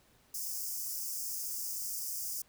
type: high-pass noise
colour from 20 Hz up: white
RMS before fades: -38 dBFS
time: 0.34-2.42 s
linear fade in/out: 5 ms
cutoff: 4900 Hz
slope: 96 dB/octave
effects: pink hiss -66 dBFS RMS until 2.48 s